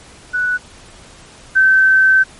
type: tone pair in turn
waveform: sine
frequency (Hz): 1480 / 1542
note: F#6 / G6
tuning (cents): 0 / -29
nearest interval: minor second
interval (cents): 71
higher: second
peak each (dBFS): -14 / -7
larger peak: second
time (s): 0.33-0.58 / 1.55-2.24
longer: second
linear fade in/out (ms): 20
effects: pink hiss -41 dBFS RMS until 2.39 s + MP3 48 kbps